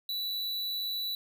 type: tone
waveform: square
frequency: 3951 Hz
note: B7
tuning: in tune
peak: -32 dBFS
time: 0.09-1.15 s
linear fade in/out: 2 ms
effects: none